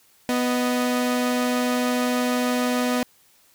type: tone pair together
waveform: sawtooth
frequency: 247.6 / 622.3 Hz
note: B3 / D#5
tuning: +5 / 0 cents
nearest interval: octave + major third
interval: 1595 cents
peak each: -17 / -25 dBFS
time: 0.29-3.03 s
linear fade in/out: 0 ms
effects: white hiss -58 dBFS RMS until 3.54 s